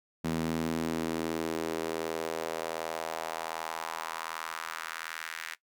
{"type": "tone with high-pass filter sweep", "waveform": "sawtooth", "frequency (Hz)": 81.3, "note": "E2", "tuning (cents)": -23, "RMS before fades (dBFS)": -35, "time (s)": [0.24, 5.55], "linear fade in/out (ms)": 10, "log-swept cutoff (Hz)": [200, 1800], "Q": 2.1, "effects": ["noise-tail reverb RT60 0.1 s tail -18 dB re dry"]}